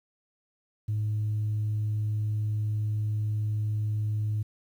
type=tone; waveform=sine; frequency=106.5 Hz; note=G#2; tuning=44 cents sharp; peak=-24 dBFS; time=0.88-4.43 s; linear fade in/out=10 ms; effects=tanh soft clip ceiling -23 dBFS + 10-bit